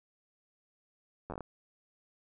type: slowing click train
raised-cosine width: 1 ms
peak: -26 dBFS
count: 7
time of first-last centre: 1.3-1.407 s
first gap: 10 ms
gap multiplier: 1.23
effects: none